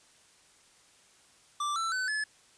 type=tone with pitch steps; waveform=square; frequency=1174 / 1333.1 / 1513.7 / 1718.8 Hz; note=D6 / E6 / F#6 / A6; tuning=-1 / +19 / +39 / -41 cents; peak=-30 dBFS; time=1.6-2.24 s; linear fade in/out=5 ms; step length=160 ms; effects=white hiss -61 dBFS RMS until 2.57 s + resampled to 22050 Hz

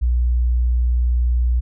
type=tone; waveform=sine; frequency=60.5 Hz; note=B1; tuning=35 cents flat; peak=-14 dBFS; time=0.01-1.61 s; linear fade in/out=20 ms; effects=none

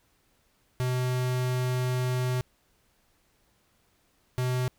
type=tone pair in turn; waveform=square; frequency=126.4 / 126.4 Hz; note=B2 / B2; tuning=+41 / +41 cents; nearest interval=unison; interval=0 cents; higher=neither; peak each=-26 dBFS; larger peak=neither; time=0.8-2.41 / 4.38-4.68 s; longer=first; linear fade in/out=0 ms; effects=pink hiss -68 dBFS RMS until 4.78 s

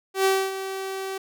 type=tone with ADSR envelope; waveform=sawtooth; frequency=384.7 Hz; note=G4; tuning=33 cents flat; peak=-13 dBFS; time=0.14-1.18 s; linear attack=110 ms; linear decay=260 ms; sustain=-12 dB; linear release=6 ms; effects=none

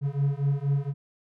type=beating tone pair; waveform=triangle; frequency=138.59 / 142.79 Hz; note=C#3 / D3; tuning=0 / -48 cents; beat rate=4.2 Hz; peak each=-24 dBFS; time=0.01-0.94 s; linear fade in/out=50 ms; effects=none

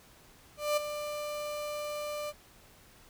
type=tone with ADSR envelope; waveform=35% pulse; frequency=594 Hz; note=D5; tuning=20 cents sharp; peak=-23 dBFS; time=0.57-2.33 s; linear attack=200 ms; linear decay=12 ms; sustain=-10 dB; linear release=41 ms; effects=pink hiss -58 dBFS RMS until 3.09 s

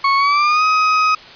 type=tone with pitch glide; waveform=35% pulse; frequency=1104 to 1260.9 Hz; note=C#6 to D#6; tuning=-7 to +23 cents; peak=-10 dBFS; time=0.04-1.15 s; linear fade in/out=5 ms; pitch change=+230 cents; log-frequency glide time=0.17-0.64 s; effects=white hiss -38 dBFS RMS until 1.35 s + resampled to 11025 Hz

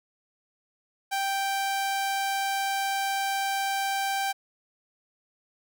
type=tone; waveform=sawtooth; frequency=784 Hz; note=G5; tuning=in tune; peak=-22 dBFS; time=1.11-4.33 s; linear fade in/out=20 ms; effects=none

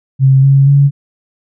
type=tone with pitch steps; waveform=sine; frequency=134 / 137.37 / 140.82 Hz; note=C3 / C#3 / C#3; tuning=+42 / -15 / +28 cents; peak=-4 dBFS; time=0.19-0.91 s; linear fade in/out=50 ms; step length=240 ms; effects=none

